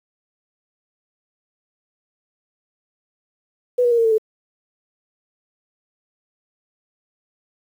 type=tone with pitch steps; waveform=sine; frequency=493.9 / 481.8 / 470 / 458.4 / 447.2 / 436.2 Hz; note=B4 / B4 / A#4 / A#4 / A4 / A4; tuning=0 / -43 / +14 / -29 / +28 / -15 cents; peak=-13 dBFS; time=3.78-4.182 s; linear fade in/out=10 ms; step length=67 ms; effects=8-bit